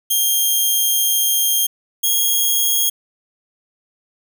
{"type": "tone pair in turn", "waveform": "5% pulse", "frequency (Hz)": [3209, 3271], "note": ["G7", "G#7"], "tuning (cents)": [40, -27], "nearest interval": "unison", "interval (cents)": 33, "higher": "second", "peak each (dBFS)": -6, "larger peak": "neither", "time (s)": [[0.1, 1.67], [2.03, 2.9]], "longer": "first", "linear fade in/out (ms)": 10, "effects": []}